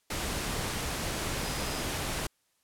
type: tone in noise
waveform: sine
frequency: 4978 Hz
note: D#8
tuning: in tune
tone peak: -44 dBFS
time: 1.44-1.82 s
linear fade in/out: 5 ms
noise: pink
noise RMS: -33 dBFS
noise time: 0.1-2.27 s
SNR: -14 dB
effects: white hiss -73 dBFS RMS until 2.63 s + low-pass 12000 Hz 12 dB/octave